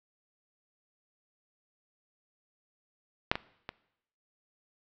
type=clicks; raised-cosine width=0.3 ms; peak=-7 / -16 / -20 dBFS; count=3; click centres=3.315 / 3.355 / 3.691 s; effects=noise-tail reverb RT60 0.8 s tail -21 dB re dry + low-pass 5000 Hz 12 dB/octave